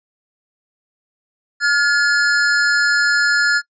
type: tone pair together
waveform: square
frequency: 1420 / 1707.5 Hz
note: F6 / G#6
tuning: +28 / +48 cents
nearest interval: minor third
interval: 320 cents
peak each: -16 dBFS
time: 1.6-3.62 s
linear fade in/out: 50 ms
effects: noise-tail reverb RT60 0.1 s tail -24 dB re dry + resampled to 16000 Hz